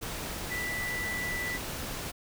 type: tone in noise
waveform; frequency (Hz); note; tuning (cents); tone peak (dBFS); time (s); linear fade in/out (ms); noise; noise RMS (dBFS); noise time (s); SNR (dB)
sine; 1975.5; B6; 0; -32; 0.5-1.58; 20; pink; -37; 0.01-2.12; +2
effects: none